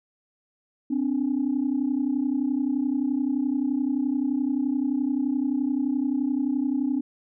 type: tone pair together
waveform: sine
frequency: 258.1 / 289.7 Hz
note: C4 / D4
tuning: -23 / -24 cents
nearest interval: major second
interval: 199 cents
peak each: -24 dBFS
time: 0.9-7.01 s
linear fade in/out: 10 ms
effects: tanh soft clip ceiling -16 dBFS